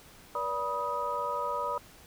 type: tone cluster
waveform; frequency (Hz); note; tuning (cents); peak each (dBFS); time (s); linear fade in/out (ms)
sine; 480.2 / 578 / 976 / 1253; B4 / D5 / B5 / D#6; -49 / -28 / -21 / +12; -39 / -36 / -33 / -34; 0.35-1.78; 2
effects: pink hiss -54 dBFS RMS until 2.06 s